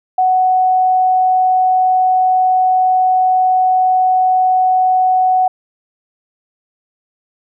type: tone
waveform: sine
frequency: 743 Hz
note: F#5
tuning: 7 cents sharp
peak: -9 dBFS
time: 0.18-5.48 s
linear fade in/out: 5 ms
effects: none